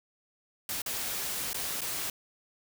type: noise with dropouts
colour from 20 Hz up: white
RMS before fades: -34 dBFS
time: 0.69-2.1 s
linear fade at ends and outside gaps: 2 ms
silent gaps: 0.819-0.861 / 1.532-1.544 / 1.808-1.816 s
effects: none